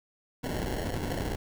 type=noise with sample-and-hold; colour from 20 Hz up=pink; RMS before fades=-32 dBFS; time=0.43-1.36 s; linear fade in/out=10 ms; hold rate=1225 Hz; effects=none